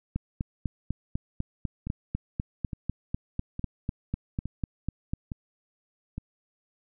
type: two click trains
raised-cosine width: 5 ms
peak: -21 / -16 dBFS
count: 6 / 21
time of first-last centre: 1.87-6.18 / 0.16-5.135 s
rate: 1.16 / 4.02 Hz
effects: none